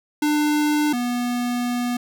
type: tone pair in turn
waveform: square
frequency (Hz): 298.7 / 243.6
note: D4 / B3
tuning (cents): +29 / -24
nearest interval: major third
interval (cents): 353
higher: first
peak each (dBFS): -18 / -22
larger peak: first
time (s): 0.22-0.93 / 0.93-1.97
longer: second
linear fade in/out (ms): 5
effects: none